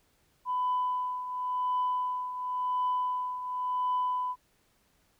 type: tone with tremolo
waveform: sine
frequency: 1000 Hz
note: B5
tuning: 21 cents sharp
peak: -24 dBFS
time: 0.45-4.36 s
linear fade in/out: 50 ms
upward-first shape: triangle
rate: 0.93 Hz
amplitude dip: 70%
effects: tanh soft clip ceiling -22 dBFS + pink hiss -69 dBFS RMS until 5.19 s